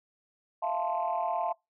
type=chord; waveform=sine; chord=F major seventh; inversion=third; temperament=equal; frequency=659.3 / 698.5 / 880 / 1046.5 Hz; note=E5 / F5 / A5 / C6; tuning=0 / 0 / 0 / 0 cents; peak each=-33 / -31 / -32 / -35 dBFS; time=0.62-1.53 s; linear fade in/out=10 ms; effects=noise-tail reverb RT60 0.2 s tail -25 dB re dry + tanh soft clip ceiling -20 dBFS